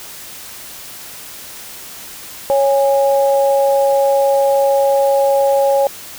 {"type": "tone pair together", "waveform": "sine", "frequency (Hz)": [552, 821.6], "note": ["C#5", "G#5"], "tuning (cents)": [-7, -19], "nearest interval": "perfect fifth", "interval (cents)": 688, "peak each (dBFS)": [-11, -17], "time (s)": [2.5, 5.87], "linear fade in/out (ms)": 0, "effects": ["white hiss -33 dBFS RMS until 6.18 s"]}